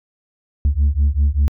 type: beating tone pair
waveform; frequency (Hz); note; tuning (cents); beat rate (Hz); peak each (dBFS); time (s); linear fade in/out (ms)
sine; 69.3 / 74.4; C#2 / D2; 0 / +23; 5.1; -14; 0.65-1.48; 0
effects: tanh soft clip ceiling -10 dBFS

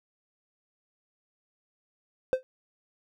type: tone with exponential decay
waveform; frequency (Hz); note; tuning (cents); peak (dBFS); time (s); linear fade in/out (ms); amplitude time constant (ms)
triangle; 517; C5; -21; -15; 2.33-2.43; 0; 20
effects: none

